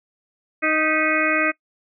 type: harmonic tone with a mistuned harmonic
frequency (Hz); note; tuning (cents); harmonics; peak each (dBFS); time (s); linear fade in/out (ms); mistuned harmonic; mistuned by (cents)
311.1; D#4; 0; 1 / 2 / 4 / 5 / 6 / 7 / 8; -25 / -25 / -25 / -25 / -25 / -25 / -25; 0.62-1.52; 20; 6; +79
effects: noise-tail reverb RT60 0.1 s tail -22 dB re dry